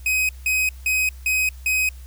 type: tone bursts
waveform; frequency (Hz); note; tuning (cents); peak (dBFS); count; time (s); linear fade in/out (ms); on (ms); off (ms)
45% pulse; 2521; D#7; +22; -18; 5; 0.06-1.89; 2; 230; 170
effects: added 64 Hz sine -36 dBFS peak until 2.06 s + white hiss -52 dBFS RMS until 2.06 s